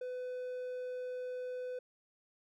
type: tone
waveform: triangle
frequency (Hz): 502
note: B4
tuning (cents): +28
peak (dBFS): -36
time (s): 0.01-1.79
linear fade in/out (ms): 5
effects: none